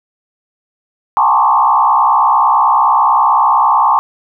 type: tone with frequency modulation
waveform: sine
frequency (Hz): 979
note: B5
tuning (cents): -15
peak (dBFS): -7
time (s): 1.17-3.99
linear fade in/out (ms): 0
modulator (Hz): 64.6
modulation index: 2.7
effects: none